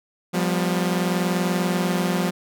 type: tone cluster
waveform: sawtooth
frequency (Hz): 177.4 / 197.7 / 245.7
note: F3 / G3 / B3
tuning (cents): +27 / +15 / -9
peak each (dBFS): -18 / -22 / -26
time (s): 0.33-2.31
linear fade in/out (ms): 20
effects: none